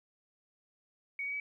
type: tone with pitch steps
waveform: sine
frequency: 2241 / 2262 / 2283 Hz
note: C#7 / C#7 / D7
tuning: +18 / +34 / -50 cents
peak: -34 dBFS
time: 1.19-1.4 s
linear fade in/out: 2 ms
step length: 70 ms
effects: 12-bit